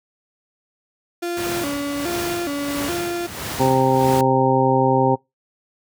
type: tone with vibrato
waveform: 35% pulse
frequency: 314.4 Hz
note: D#4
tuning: 18 cents sharp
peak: -21 dBFS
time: 1.22-3.27 s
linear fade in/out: 10 ms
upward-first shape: square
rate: 1.2 Hz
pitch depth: 170 cents each way
type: noise with tremolo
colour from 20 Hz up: pink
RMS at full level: -27 dBFS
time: 1.37-4.21 s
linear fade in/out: 2 ms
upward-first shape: sine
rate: 1.5 Hz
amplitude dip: 70%
type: harmonic tone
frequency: 131.6 Hz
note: C3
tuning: 10 cents sharp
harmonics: 1 / 2 / 3 / 4 / 6 / 7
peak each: -21 / -21 / -21 / -21 / -21 / -21 dBFS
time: 3.59-5.16 s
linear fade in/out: 20 ms
effects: noise-tail reverb RT60 0.2 s tail -24 dB re dry + high-pass 80 Hz 12 dB/octave